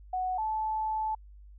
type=tone pair in turn; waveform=sine; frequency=740 / 870.5 Hz; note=F#5 / A5; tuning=0 / -19 cents; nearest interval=minor third; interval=281 cents; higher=second; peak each=-28 / -28 dBFS; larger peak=neither; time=0.13-0.38 / 0.38-1.15 s; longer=second; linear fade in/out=5 ms; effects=added 50 Hz sine -48 dBFS peak until 1.58 s